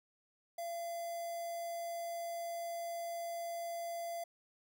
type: tone with notch filter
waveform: square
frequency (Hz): 681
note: F5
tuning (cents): -44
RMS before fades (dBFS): -41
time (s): 0.58-4.24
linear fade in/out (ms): 5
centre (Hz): 2700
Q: 0.76
effects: none

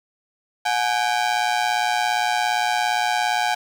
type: ring-modulated tone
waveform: sawtooth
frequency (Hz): 785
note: G5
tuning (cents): +2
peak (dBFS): -12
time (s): 0.65-3.55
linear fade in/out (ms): 10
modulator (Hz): 58.7
effects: low-pass 7000 Hz 12 dB/octave + 7-bit

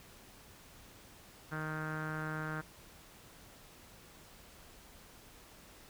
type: tone with low-pass filter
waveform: sawtooth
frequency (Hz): 155.56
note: D#3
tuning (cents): 0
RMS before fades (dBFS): -39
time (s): 1.51-2.62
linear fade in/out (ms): 20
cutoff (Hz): 1500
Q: 6.6
effects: pink hiss -57 dBFS RMS until 5.89 s

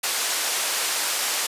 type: band-pass noise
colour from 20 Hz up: white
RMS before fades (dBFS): -25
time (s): 0.03-1.47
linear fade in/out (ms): 10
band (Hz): 490 to 9700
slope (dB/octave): 12
effects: resampled to 32000 Hz

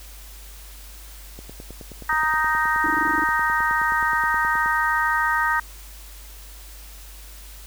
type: click train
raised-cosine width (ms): 2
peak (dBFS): -25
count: 32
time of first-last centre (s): 1.39-4.66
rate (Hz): 9.48
type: harmonic tone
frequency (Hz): 311.1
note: D#4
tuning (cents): 0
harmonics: 3 / 4 / 5 / 6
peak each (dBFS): -24 / -24 / -24 / -24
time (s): 2.09-5.6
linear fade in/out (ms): 5
type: tone bursts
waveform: sine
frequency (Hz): 310.3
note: D#4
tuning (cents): -5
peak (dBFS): -24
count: 10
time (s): 2.84-3.239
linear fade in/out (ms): 2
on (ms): 21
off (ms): 21
effects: added 50 Hz sine -40 dBFS peak until 7.66 s + white hiss -45 dBFS RMS until 7.66 s

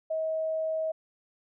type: tone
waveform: sine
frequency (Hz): 637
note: D#5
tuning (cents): +41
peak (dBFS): -27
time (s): 0.1-0.92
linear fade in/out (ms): 10
effects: none

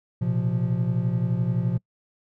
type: chord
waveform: triangle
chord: Bb suspended second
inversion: none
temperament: equal with one note detuned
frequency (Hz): 116.54 / 128.19 / 174.61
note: Bb2 / C3 / F3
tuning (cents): 0 / -35 / 0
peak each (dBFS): -24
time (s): 0.21-1.78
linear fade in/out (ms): 10
effects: noise-tail reverb RT60 0.1 s tail -25 dB re dry

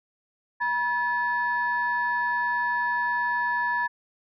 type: tone pair together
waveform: sine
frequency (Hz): 964.8 / 1726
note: B5 / A6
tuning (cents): -41 / -34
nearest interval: minor seventh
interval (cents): 1007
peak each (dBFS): -25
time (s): 0.6-3.88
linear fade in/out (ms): 20
effects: tanh soft clip ceiling -16 dBFS

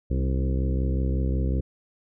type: harmonic tone with a mistuned harmonic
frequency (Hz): 65.41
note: C2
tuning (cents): 0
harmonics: 1 / 2 / 3 / 4 / 5 / 6 / 7 / 8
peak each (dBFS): -23 / -29 / -33 / -35 / -37 / -39 / -40 / -41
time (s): 0.1-1.61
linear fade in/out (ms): 10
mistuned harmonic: 4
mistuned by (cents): +28
effects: none

